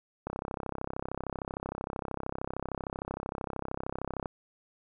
click train, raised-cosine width 1 ms, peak -20 dBFS, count 133, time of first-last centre 0.27-4.258 s, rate 33.1 Hz, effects none

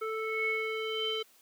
square tone with low-pass filter sweep, 440 Hz, A4, in tune, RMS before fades -33 dBFS, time 0.01-1.23 s, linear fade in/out 10 ms, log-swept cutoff 1700 to 3400 Hz, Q 9.8, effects white hiss -62 dBFS RMS until 1.41 s + high-pass 200 Hz 12 dB/octave

